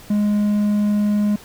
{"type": "tone", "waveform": "triangle", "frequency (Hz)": 207.7, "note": "G#3", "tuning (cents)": 0, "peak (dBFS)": -13, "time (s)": [0.1, 1.36], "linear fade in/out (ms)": 5, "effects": ["pink hiss -43 dBFS RMS until 1.44 s"]}